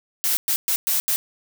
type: noise bursts at uneven times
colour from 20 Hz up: blue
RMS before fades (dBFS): -21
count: 5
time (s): 0.24-0.37 / 0.48-0.56 / 0.68-0.76 / 0.87-1 / 1.08-1.16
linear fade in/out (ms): 0
effects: none